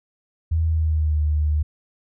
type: tone with pitch glide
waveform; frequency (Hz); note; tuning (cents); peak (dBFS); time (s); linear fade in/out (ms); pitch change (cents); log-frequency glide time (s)
sine; 81 to 75.58; E2 to D#2; -30 to -50; -17; 0.51-1.63; 10; -120; 0.65-1.21
effects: none